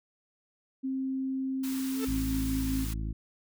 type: tone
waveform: sine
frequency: 264.9 Hz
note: C4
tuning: 22 cents sharp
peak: -29 dBFS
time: 0.83-2.86 s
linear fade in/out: 20 ms
type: band-stop noise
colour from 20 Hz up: white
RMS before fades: -42 dBFS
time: 1.63-2.94 s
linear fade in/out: 10 ms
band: 480 to 850 Hz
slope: 96 dB/octave
type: tone with exponential growth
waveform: 45% pulse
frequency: 440 Hz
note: A4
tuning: in tune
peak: -31 dBFS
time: 1.91-2.05 s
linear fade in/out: 5 ms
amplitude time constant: 30 ms
type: harmonic tone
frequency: 54 Hz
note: A1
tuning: 32 cents flat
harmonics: 1 / 2 / 3 / 4 / 5 / 6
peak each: -32 / -38 / -42 / -44 / -46 / -48 dBFS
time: 2.07-3.13 s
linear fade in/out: 10 ms
effects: none